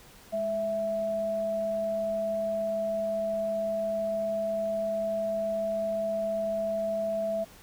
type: tone pair together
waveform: sine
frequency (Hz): 207.4 / 659.3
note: G#3 / E5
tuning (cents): -2 / 0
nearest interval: octave + minor sixth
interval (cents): 2002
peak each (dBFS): -38 / -27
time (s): 0.32-7.45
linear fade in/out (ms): 20
effects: pink hiss -53 dBFS RMS until 7.62 s